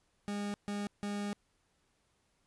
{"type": "tone bursts at uneven times", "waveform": "40% pulse", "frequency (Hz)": 204.2, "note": "G#3", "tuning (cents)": -29, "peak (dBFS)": -34, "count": 3, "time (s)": [[0.28, 0.54], [0.68, 0.87], [1.03, 1.33]], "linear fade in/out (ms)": 0, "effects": ["pink hiss -75 dBFS RMS until 2.46 s", "resampled to 24000 Hz"]}